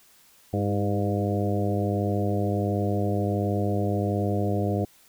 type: harmonic tone with a mistuned harmonic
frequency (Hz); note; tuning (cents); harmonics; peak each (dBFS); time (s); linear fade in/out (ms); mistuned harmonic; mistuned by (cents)
101.4; G#2; -41; 1 / 2 / 3 / 4 / 5 / 6 / 7; -26 / -29 / -31 / -32 / -33 / -34 / -34; 0.53-4.85; 5; 3; +45
effects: white hiss -57 dBFS RMS until 5.08 s